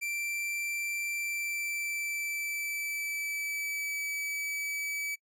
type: tone with pitch glide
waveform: 45% pulse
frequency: 2349 to 2293 Hz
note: D7 to D7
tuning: 0 to -42 cents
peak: -32 dBFS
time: 0.01-5.16 s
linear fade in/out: 20 ms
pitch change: -42 cents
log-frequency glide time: 1.14-4.05 s
effects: noise-tail reverb RT60 0.1 s tail -22 dB re dry